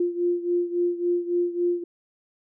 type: beating tone pair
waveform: sine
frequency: 349.2 / 352.8 Hz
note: F4 / F4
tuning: 0 / +18 cents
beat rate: 3.6 Hz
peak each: -23 / -27 dBFS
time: 0-1.84 s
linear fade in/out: 5 ms
effects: none